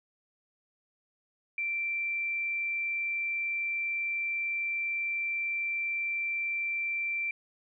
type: tone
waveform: sine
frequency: 2349 Hz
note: D7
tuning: in tune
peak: -29 dBFS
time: 1.58-7.31 s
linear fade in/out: 2 ms
effects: none